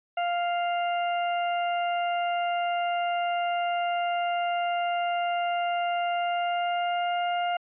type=tone with pitch glide; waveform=40% pulse; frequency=698.5 to 703.4 Hz; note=F5 to F5; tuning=0 to +12 cents; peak=-24 dBFS; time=0.17-7.57 s; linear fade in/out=5 ms; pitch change=+12 cents; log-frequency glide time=6.13-7.18 s; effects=resampled to 8000 Hz